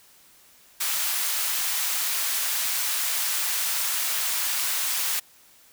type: high-pass noise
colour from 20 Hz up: white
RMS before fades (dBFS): -26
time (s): 0.8-5.2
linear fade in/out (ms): 10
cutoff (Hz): 970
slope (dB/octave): 12
effects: white hiss -55 dBFS RMS until 5.72 s